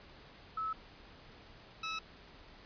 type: tone pair in turn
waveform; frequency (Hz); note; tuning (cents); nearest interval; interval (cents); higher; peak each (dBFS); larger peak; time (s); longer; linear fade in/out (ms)
sine / 15% pulse; 1300 / 1300; E6 / E6; -24 / -24; unison; 0; neither; -34 / -30; second; 0.57-0.73 / 1.83-1.99; neither; 5
effects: pink hiss -56 dBFS RMS until 2.65 s + resampled to 11025 Hz